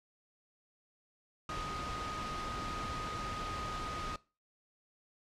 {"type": "tone in noise", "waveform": "sine", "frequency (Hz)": 1244.5, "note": "D#6", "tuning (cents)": 0, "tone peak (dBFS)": -40, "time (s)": [1.49, 4.16], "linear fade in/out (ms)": 2, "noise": "pink", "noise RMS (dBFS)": -41, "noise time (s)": [1.49, 4.16], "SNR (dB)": -2, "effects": ["noise-tail reverb RT60 0.3 s tail -20 dB re dry", "low-pass 5000 Hz 12 dB/octave"]}